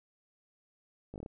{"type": "slowing click train", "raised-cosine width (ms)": 2, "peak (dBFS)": -30, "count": 6, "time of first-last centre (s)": [1.14, 1.261], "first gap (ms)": 18, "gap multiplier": 1.15, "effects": []}